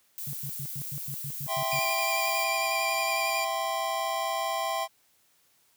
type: noise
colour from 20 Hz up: violet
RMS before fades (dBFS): -37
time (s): 0.18-2.44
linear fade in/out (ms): 0
type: tone bursts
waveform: sine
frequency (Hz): 139.8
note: C#3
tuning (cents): +15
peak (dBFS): -35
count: 10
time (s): 0.27-1.79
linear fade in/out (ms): 0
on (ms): 62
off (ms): 100
type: chord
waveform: square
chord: C major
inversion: first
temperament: equal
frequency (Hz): 659.3 / 784 / 1046.5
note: E5 / G5 / C6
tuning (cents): 0 / 0 / 0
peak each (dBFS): -33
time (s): 1.47-4.88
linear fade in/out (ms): 50
type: tone with vibrato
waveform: sawtooth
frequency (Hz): 2382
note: D7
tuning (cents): +24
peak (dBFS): -26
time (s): 1.71-3.45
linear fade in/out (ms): 10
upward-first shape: sine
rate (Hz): 11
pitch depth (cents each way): 24
effects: white hiss -66 dBFS RMS until 5.76 s + high-pass 60 Hz 12 dB/octave